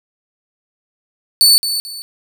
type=tone with echo; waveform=sawtooth; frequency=4486 Hz; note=C#8; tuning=20 cents sharp; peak=-4 dBFS; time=1.41-1.58 s; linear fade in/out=0 ms; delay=220 ms; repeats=2; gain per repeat=-10 dB; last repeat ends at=2.02 s; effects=none